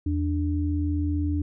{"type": "tone pair together", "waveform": "sine", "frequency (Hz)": [82.41, 294.1], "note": ["E2", "D4"], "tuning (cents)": [0, 3], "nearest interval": "octave + minor seventh", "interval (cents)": 2203, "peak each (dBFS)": [-24, -27], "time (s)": [0.06, 1.42], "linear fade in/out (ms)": 5, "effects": []}